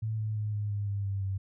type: tone with pitch steps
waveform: sine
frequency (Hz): 110 / 107.99 / 106.01 / 104.07 / 102.16 / 100.29 / 98.45 / 96.65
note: A2 / A2 / G#2 / G#2 / G#2 / G2 / G2 / G2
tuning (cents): 0 / -32 / +36 / +4 / -28 / +40 / +8 / -24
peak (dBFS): -29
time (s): 0.02-1.38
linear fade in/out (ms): 10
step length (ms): 170
effects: none